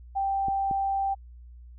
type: tone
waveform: sine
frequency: 784 Hz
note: G5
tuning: in tune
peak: -24 dBFS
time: 0.15-1.15 s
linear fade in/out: 20 ms
type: clicks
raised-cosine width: 3 ms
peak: -23 dBFS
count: 2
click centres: 0.484 / 0.712 s
effects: added 60 Hz sine -44 dBFS peak until 1.78 s